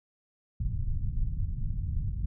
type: low-pass noise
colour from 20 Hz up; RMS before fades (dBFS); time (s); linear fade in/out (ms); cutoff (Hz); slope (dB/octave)
pink; -30; 0.6-2.26; 5; 130; 24
effects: none